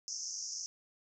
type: band-pass noise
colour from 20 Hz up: white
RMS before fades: -41 dBFS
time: 0.08-0.66 s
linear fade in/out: 0 ms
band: 5200 to 6600 Hz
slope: 96 dB/octave
effects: none